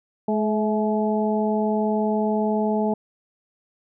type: harmonic tone with a mistuned harmonic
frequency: 213.1 Hz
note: G#3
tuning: 45 cents sharp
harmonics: 1 / 2 / 3 / 4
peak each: -22 / -25 / -27 / -28 dBFS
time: 0.28-2.94 s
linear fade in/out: 5 ms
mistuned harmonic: 3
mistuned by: +36 cents
effects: none